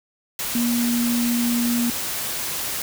sine tone in noise, 238.2 Hz, A#3, 38 cents sharp, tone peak -19 dBFS, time 0.55-1.9 s, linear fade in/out 2 ms, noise white, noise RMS -27 dBFS, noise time 0.39-2.82 s, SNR +5 dB, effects none

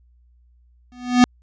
square tone with exponential growth, 247.2 Hz, B3, 2 cents sharp, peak -7 dBFS, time 0.92-1.24 s, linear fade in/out 0 ms, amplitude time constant 69 ms, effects added 60 Hz sine -52 dBFS peak until 1.42 s + resampled to 16000 Hz

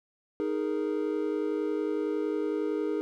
triangle chord, D# suspended fourth, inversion none, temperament equal, 311.1 / 415.3 / 466.2 Hz, D#4 / G#4 / A#4, 0 / 0 / 0 cents, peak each -29 / -29 / -32 dBFS, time 0.4-3.01 s, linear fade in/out 0 ms, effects none

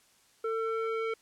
square tone with low-pass filter sweep, 448.9 Hz, A4, 35 cents sharp, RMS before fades -32 dBFS, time 0.44-1.14 s, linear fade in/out 5 ms, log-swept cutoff 1200 to 2200 Hz, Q 2, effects white hiss -64 dBFS RMS until 1.21 s + low-pass 10000 Hz 12 dB/octave

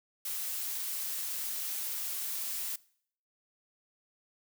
blue noise, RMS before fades -36 dBFS, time 0.25-2.76 s, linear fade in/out 5 ms, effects noise-tail reverb RT60 0.6 s tail -22 dB re dry

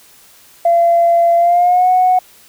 sine tone with pitch glide, 683 to 736.3 Hz, F5 to F#5, -39 to -9 cents, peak -7 dBFS, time 0.65-2.19 s, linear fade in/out 5 ms, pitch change +130 cents, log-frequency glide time 1.37-1.89 s, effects tanh soft clip ceiling -3 dBFS + white hiss -45 dBFS RMS until 2.48 s

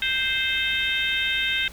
harmonic tone, 523.3 Hz, C5, in tune, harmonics 3 / 4 / 5 / 6 / 7, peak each -28 / -28 / -28 / -28 / -28 dBFS, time 0.02-1.68 s, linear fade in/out 2 ms, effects added 50 Hz sine -45 dBFS peak until 1.72 s + pink hiss -45 dBFS RMS until 1.72 s

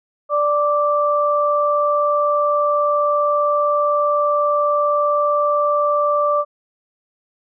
sine tone pair together, 587.3 / 1172.1 Hz, D5 / D6, 0 / -4 cents, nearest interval octave, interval 1196 cents, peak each -17 dBFS, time 0.29-6.45 s, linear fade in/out 50 ms, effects none

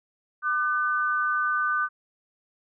sine tone pair together, 1198.5 / 1510 Hz, D6 / F#6, +35 / +35 cents, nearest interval major third, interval 400 cents, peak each -25 dBFS, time 0.42-1.89 s, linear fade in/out 50 ms, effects none

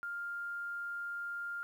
sine tone, 1401 Hz, F6, 5 cents sharp, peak -37 dBFS, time 0.03-1.63 s, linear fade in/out 0 ms, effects 11-bit

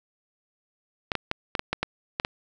clicks, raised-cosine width 0.3 ms, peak -9 dBFS, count 9, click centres 1.118 / 1.153 / 1.314 / 1.552 / 1.594 / 1.73 / 1.83 / 2.199 / 2.249 s, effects none

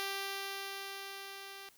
5% pulse tone with level ramp, 392.9 Hz, G4, 4 cents sharp, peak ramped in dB -24 to -36 dBFS, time 0-1.69 s, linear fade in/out 0 ms, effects white hiss -64 dBFS RMS until 1.77 s

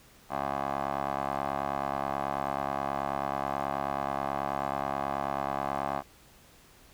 15% pulse tone with band-pass filter, 69.3 Hz, C#2, in tune, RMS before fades -32 dBFS, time 0.29-6.03 s, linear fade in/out 50 ms, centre 880 Hz, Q 3.1, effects pink hiss -57 dBFS RMS until 6.93 s

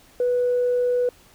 sine tone, 492.2 Hz, B4, 6 cents flat, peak -17 dBFS, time 0.2-1.09 s, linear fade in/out 2 ms, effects tanh soft clip ceiling -14 dBFS + pink hiss -53 dBFS RMS until 1.34 s

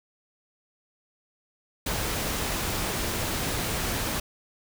pink noise, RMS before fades -29 dBFS, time 1.86-4.2 s, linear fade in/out 5 ms, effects none

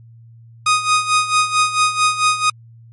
sawtooth tone with tremolo, 1244.5 Hz, D#6, in tune, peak -7 dBFS, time 0.66-2.5 s, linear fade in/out 5 ms, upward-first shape sine, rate 4.5 Hz, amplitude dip 75%, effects added 115 Hz sine -40 dBFS peak until 2.92 s + MP3 48 kbps

